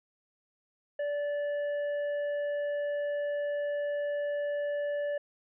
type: tone with hard clipping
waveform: sine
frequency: 581 Hz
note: D5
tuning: 19 cents flat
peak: -31 dBFS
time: 0.99-5.18 s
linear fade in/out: 5 ms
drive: 6 dB
effects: resampled to 8000 Hz